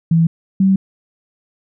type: tone pair in turn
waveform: sine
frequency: 164.81 / 192.18 Hz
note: E3 / G3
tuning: 0 / -34 cents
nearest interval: minor third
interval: 266 cents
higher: second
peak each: -9 dBFS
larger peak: neither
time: 0.11-0.27 / 0.6-0.76 s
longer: neither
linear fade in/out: 5 ms
effects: none